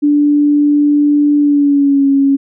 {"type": "tone with pitch glide", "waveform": "sine", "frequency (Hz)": [292.4, 276], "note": ["D4", "C#4"], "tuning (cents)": [-7, -7], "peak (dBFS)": -7, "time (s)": [0.02, 2.37], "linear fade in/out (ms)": 20, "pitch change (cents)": -100, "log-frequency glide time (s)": [1.38, 2.07], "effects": []}